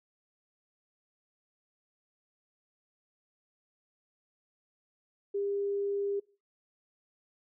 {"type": "tone", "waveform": "sine", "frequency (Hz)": 401.5, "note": "G4", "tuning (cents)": 41, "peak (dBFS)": -29, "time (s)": [5.34, 6.2], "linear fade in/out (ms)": 10, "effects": ["noise-tail reverb RT60 0.4 s tail -24 dB re dry"]}